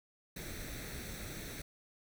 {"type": "noise with comb filter", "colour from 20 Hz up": "pink", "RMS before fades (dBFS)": -44, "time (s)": [0.36, 1.62], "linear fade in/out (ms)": 5, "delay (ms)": 0.5, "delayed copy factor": 0.65, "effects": []}